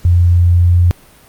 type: tone with pitch glide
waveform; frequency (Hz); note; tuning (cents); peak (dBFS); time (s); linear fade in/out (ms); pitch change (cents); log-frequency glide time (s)
sine; 87.3 to 87.81; F2 to F2; 0 to +10; -6; 0.05-0.91; 0; +10; 0.59-0.75
effects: pink hiss -44 dBFS RMS until 1.28 s + Opus 48 kbps